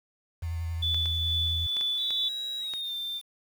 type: tone with vibrato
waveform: sine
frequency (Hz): 83.3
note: E2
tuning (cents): +19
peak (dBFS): -29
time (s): 0.42-1.67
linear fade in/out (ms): 10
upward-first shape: triangle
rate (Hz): 11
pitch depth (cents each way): 27
type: tone with tremolo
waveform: sine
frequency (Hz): 3473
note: A7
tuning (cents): -23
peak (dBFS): -25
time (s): 0.82-2.29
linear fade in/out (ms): 10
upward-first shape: sine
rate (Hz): 2.2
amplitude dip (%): 30
type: clicks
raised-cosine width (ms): 0.2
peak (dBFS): -22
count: 6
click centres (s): 0.945 / 1.058 / 1.768 / 1.811 / 2.106 / 2.737
type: tone with pitch glide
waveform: sine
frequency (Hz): 3857 to 3578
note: B7 to A7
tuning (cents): -42 to +28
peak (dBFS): -31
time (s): 1.97-3.22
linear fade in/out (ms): 50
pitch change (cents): -130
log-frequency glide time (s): 2.59-2.95
effects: 8-bit